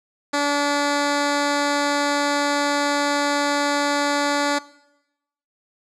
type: tone with low-pass filter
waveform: 10% pulse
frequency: 287.9 Hz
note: D4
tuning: 34 cents flat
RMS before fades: -21 dBFS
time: 0.33-4.59 s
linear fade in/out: 10 ms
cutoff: 7000 Hz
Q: 1.1
effects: noise-tail reverb RT60 0.9 s tail -20 dB re dry